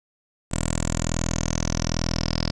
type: tone with low-pass filter sweep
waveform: 10% pulse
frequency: 41.2 Hz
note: E1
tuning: in tune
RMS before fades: -25 dBFS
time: 0.51-2.51 s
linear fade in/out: 10 ms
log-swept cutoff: 8000 to 5000 Hz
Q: 9.1
effects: none